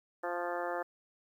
harmonic tone with a mistuned harmonic, 174.61 Hz, F3, in tune, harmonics 2 / 3 / 4 / 5 / 6 / 7 / 8 / 9 / 10, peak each -41 / -38 / -39 / -42 / -46 / -44 / -46 / -48 / -45 dBFS, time 0.23-0.83 s, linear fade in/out 10 ms, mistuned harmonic 6, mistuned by +16 cents, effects 11-bit

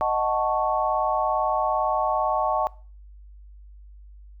sine chord, D# half-diminished seventh, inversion none, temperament equal, 622.3 / 740 / 880 / 1108.7 Hz, D#5 / F#5 / A5 / C#6, 0 / 0 / 0 / 0 cents, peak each -26 dBFS, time 0.01-2.67 s, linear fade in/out 0 ms, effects noise-tail reverb RT60 0.4 s tail -22 dB re dry + added 50 Hz sine -43 dBFS peak until 4.4 s

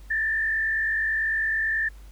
sine tone with frequency modulation, 1776 Hz, A6, 16 cents sharp, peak -22 dBFS, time 0.1-1.89 s, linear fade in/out 10 ms, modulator 49.1 Hz, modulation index 0.87, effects added 50 Hz sine -42 dBFS peak until 2.11 s + pink hiss -57 dBFS RMS until 2.11 s

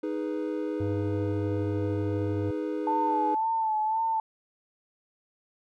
triangle chord, G# minor, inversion second, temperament equal, 311.1 / 415.3 / 493.9 Hz, D#4 / G#4 / B4, 0 / 0 / 0 cents, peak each -29 / -32 / -33 dBFS, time 0.03-3.35 s, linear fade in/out 5 ms
harmonic tone, 99.4 Hz, G2, 25 cents sharp, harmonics 1 / 3 / 5 / 7 / 9, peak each -29 / -46 / -49 / -49 / -55 dBFS, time 0.8-2.51 s, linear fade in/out 5 ms
sine tone with vibrato, 880 Hz, A5, in tune, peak -24 dBFS, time 2.87-4.2 s, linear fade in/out 2 ms, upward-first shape sine, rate 1.9 Hz, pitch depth 44 cents each way
effects none

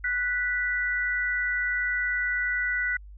sine tone pair together, 1480 / 1969.3 Hz, F#6 / B6, 0 / -5 cents, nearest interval perfect fourth, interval 495 cents, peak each -27 dBFS, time 0.04-2.97 s, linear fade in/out 5 ms, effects added 50 Hz sine -42 dBFS peak until 3.17 s

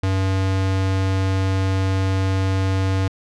square tone, 95.5 Hz, G2, 45 cents flat, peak -18 dBFS, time 0.03-3.08 s, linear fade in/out 5 ms, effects low-pass 6000 Hz 12 dB/octave

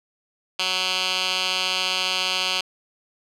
10% pulse tone with band-pass filter, 185.5 Hz, F#3, 5 cents sharp, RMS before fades -24 dBFS, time 0.59-2.61 s, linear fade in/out 5 ms, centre 3600 Hz, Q 2.7, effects none

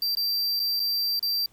square tone with dropouts, 4699 Hz, D8, in tune, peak -24 dBFS, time 0.02-1.46 s, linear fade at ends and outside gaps 2 ms, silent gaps 0.151-0.17 / 0.595-0.599 / 0.796-0.8 / 1.194-1.227 s, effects pink hiss -61 dBFS RMS until 1.52 s

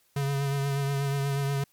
square tone with vibrato, 139.4 Hz, C#3, 10 cents sharp, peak -26 dBFS, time 0.16-1.64 s, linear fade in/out 5 ms, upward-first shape triangle, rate 8.3 Hz, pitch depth 32 cents each way, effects white hiss -66 dBFS RMS until 1.72 s + MP3 96 kbps

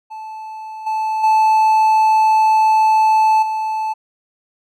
triangle tone with level steps, 873 Hz, A5, 14 cents flat, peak -26 / -15 / -8 / -16 dBFS, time 0.1-3.94 s, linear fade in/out 20 ms, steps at 0.86 / 1.23 / 3.42 s, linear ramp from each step 10 ms, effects none

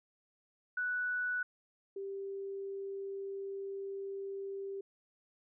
sine tone pair in turn, 1480 / 392.8 Hz, F#6 / G4, 0 / +4 cents, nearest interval octave + major seventh, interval 2296 cents, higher first, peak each -32 / -38 dBFS, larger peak first, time 0.77-1.43 / 1.96-4.81 s, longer second, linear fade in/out 5 ms, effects none

